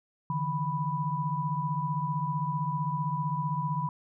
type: tone cluster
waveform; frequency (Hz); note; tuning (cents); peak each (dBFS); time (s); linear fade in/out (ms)
sine; 145.7 / 161.2 / 988; D3 / E3 / B5; -13 / -38 / 0; -32 / -33 / -31; 0.3-3.89; 2
effects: none